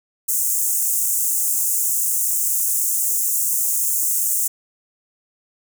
pink high-pass noise, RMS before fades -20 dBFS, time 0.28-4.48 s, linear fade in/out 10 ms, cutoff 6800 Hz, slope 48 dB/octave, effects none

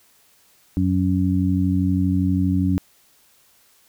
harmonic tone, 92.5 Hz, F#2, in tune, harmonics 1 / 2 / 3, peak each -21 / -21 / -21 dBFS, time 0.77-2.78 s, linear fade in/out 0 ms, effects white hiss -57 dBFS RMS until 3.88 s

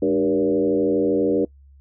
sine tone with frequency modulation, 387.6 Hz, G4, 20 cents flat, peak -16 dBFS, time 0.02-1.45 s, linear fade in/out 5 ms, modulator 87.5 Hz, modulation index 1.6, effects noise-tail reverb RT60 0.1 s tail -23 dB re dry + added 69 Hz sine -46 dBFS peak until 1.8 s

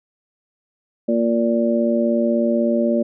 harmonic tone, 116.3 Hz, A#2, 4 cents flat, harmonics 2 / 3 / 4 / 5, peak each -18 / -23 / -28 / -20 dBFS, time 1.08-3.03 s, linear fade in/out 10 ms, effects none

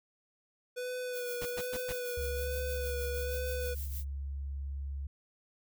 square tone with vibrato, 493.9 Hz, B4, in tune, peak -36 dBFS, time 0.76-3.75 s, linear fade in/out 20 ms, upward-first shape sine, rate 1.2 Hz, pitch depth 27 cents each way
violet noise with tremolo, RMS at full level -43 dBFS, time 1.12-4.05 s, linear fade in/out 50 ms, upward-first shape sine, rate 6.4 Hz, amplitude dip 55%
pink noise bursts, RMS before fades -40 dBFS, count 4, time 1.41-1.928 s, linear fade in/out 10 ms, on 47 ms, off 110 ms
sine tone, 69.3 Hz, C#2, in tune, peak -35 dBFS, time 2.17-5.07 s, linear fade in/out 5 ms
effects none

